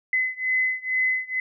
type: beating tone pair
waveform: sine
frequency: 2029 / 2031.2 Hz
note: B6 / B6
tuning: +46 / +48 cents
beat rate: 2.2 Hz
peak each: -24 / -25 dBFS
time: 0.13-1.4 s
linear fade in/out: 2 ms
effects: none